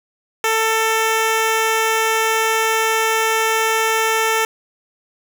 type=tone; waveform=10% pulse; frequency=444.8 Hz; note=A4; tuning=19 cents sharp; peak=-7 dBFS; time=0.44-4.45 s; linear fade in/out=2 ms; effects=none

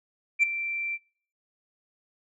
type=tone with ADSR envelope; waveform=sine; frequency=2349 Hz; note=D7; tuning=in tune; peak=-14 dBFS; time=0.39-0.98 s; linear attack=40 ms; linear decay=10 ms; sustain=-15 dB; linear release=39 ms; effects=noise-tail reverb RT60 0.5 s tail -22 dB re dry + tanh soft clip ceiling -14 dBFS

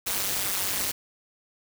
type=noise with amplitude modulation; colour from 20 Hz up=white; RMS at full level=-24 dBFS; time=0.06-0.92 s; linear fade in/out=10 ms; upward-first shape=sine; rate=196 Hz; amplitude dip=95%; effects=none

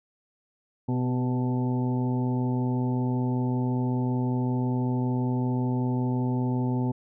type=harmonic tone with a mistuned harmonic; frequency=125.3 Hz; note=B2; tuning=25 cents sharp; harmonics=1 / 2 / 3 / 4 / 5 / 6 / 7; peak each=-26 / -27 / -36 / -41 / -45 / -44 / -38 dBFS; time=0.88-6.92 s; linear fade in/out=10 ms; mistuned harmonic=3; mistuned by=+33 cents; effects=none

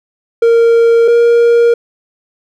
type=tone pair in turn; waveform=triangle; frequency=463.3 / 470 Hz; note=A#4 / A#4; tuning=-11 / +14 cents; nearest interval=unison; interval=25 cents; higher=second; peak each=-3 dBFS; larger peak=neither; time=0.42-1.08 / 1.08-1.74 s; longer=neither; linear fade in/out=5 ms; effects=none

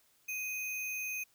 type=tone with sample-and-hold; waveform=sine; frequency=2500 Hz; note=D#7; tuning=8 cents sharp; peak=-35 dBFS; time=0.28-1.24 s; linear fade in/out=10 ms; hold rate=8820 Hz; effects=white hiss -69 dBFS RMS until 1.34 s

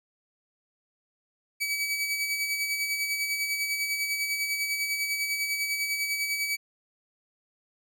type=tone with tremolo; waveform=sawtooth; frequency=2284 Hz; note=D7; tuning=49 cents flat; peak=-22 dBFS; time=1.6-6.57 s; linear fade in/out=20 ms; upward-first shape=sine; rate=10 Hz; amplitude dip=45%; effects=none

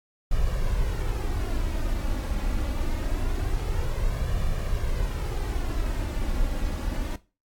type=noise with flanger; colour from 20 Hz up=brown; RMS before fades=-26 dBFS; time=0.31-7.16 s; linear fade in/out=5 ms; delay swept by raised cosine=1.7 to 3.6 ms; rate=0.24 Hz; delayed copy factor=+0.55; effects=noise-tail reverb RT60 0.3 s tail -17 dB re dry + AAC 64 kbps

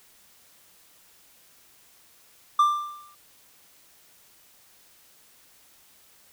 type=tone with exponential decay; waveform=triangle; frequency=1185 Hz; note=D6; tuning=15 cents sharp; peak=-12 dBFS; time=2.59-3.15 s; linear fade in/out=5 ms; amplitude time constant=120 ms; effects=white hiss -57 dBFS RMS until 6.32 s

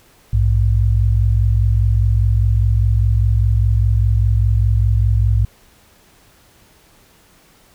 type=tone pair together; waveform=sine; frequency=60 / 104.96 Hz; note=B1 / G#2; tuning=-49 / +19 cents; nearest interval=minor seventh; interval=968 cents; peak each=-14 dBFS; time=0.33-5.45 s; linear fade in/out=5 ms; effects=pink hiss -51 dBFS RMS until 7.74 s

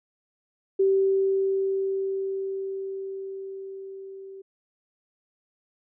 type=tone with level ramp; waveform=sine; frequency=387.4 Hz; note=G4; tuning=20 cents flat; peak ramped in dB=-17 to -39 dBFS; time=0.79-4.42 s; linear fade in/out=10 ms; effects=none

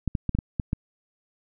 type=clicks; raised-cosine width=5 ms; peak=-12 dBFS; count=7; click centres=0.077 / 0.152 / 0.293 / 0.35 / 0.388 / 0.598 / 0.731 s; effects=none

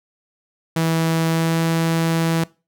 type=tone with pitch glide; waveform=sawtooth; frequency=163.2 to 164.43 Hz; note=E3 to E3; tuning=-17 to -4 cents; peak=-13 dBFS; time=0.76-2.44 s; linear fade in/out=5 ms; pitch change=+13 cents; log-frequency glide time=1.28-1.59 s; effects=noise-tail reverb RT60 0.3 s tail -22 dB re dry

